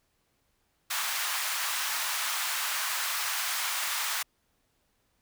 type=high-pass noise; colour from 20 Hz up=pink; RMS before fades=-31 dBFS; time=0.9-4.23 s; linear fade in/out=10 ms; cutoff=970 Hz; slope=24 dB/octave; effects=pink hiss -73 dBFS RMS until 5.21 s